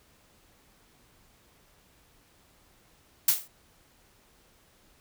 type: noise with exponential decay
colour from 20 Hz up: blue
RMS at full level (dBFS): -17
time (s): 3.28-3.48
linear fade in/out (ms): 5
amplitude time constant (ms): 43
effects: pink hiss -62 dBFS RMS until 5 s